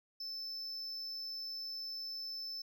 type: tone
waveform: triangle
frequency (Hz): 5274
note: E8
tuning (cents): 0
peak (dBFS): -39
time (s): 0.2-2.62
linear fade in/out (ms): 5
effects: none